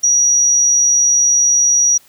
sine tone, 5780 Hz, F#8, 41 cents flat, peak -9 dBFS, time 0.03-1.98 s, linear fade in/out 10 ms, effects white hiss -49 dBFS RMS until 2.08 s

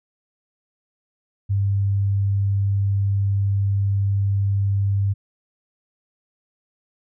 sine tone, 99.3 Hz, G2, 23 cents sharp, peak -17 dBFS, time 1.49-5.14 s, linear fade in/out 20 ms, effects none

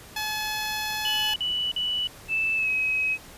10% pulse tone, 856 Hz, A5, 48 cents flat, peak -19 dBFS, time 0.16-1.34 s, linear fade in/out 5 ms
sine tone bursts, 2960 Hz, F#7, in tune, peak -24 dBFS, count 3, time 1.05-2.072 s, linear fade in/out 2 ms, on 310 ms, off 46 ms
sine tone with pitch glide, 2637 to 2547 Hz, E7 to D#7, 0 to +40 cents, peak -22 dBFS, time 2.28-3.18 s, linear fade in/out 50 ms, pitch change -60 cents, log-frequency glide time 2.56-2.69 s
effects pink hiss -46 dBFS RMS until 3.37 s + resampled to 32000 Hz

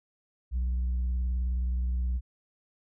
sine tone with vibrato, 61.74 Hz, B1, in tune, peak -23 dBFS, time 0.51-2.21 s, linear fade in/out 50 ms, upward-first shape triangle, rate 19 Hz, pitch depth 75 cents each way, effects tanh soft clip ceiling -25 dBFS

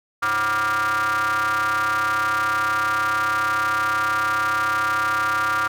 square ring-modulated tone, 108.9 Hz, A2, 17 cents flat, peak -17 dBFS, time 0.22-5.68 s, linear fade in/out 10 ms, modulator 1290 Hz, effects none

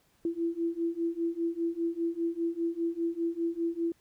sine beating tone pair, 332.8 / 337.8 Hz, E4 / E4, +17 / +42 cents, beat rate 5 Hz, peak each -32 / -31 dBFS, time 0.25-3.92 s, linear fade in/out 2 ms, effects pink hiss -68 dBFS RMS until 4 s

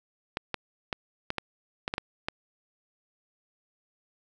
clicks, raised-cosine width 0.3 ms, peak -13 dBFS, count 9, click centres 0.371 / 0.543 / 0.928 / 1.304 / 1.383 / 1.879 / 1.939 / 1.981 / 2.285 s, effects none

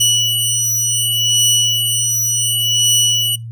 20% pulse beating tone pair, 2945 / 2945.68 Hz, F#7 / F#7, -9 / -8 cents, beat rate 0.68 Hz, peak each -11 dBFS, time 0-3.36 s, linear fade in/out 10 ms, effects noise-tail reverb RT60 0.2 s tail -23 dB re dry + added 115 Hz sine -26 dBFS peak until 3.51 s

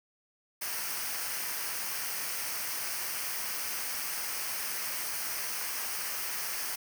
white noise with comb filter, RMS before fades -35 dBFS, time 0.61-6.76 s, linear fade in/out 10 ms, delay 0.27 ms, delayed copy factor -0.6, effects none

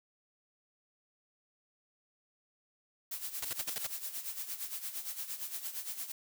blue noise with tremolo, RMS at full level -38 dBFS, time 3.11-6.12 s, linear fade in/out 5 ms, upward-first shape sine, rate 8.7 Hz, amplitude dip 70%
white noise bursts, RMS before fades -36 dBFS, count 6, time 3.42-3.868 s, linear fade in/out 5 ms, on 28 ms, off 56 ms
effects none

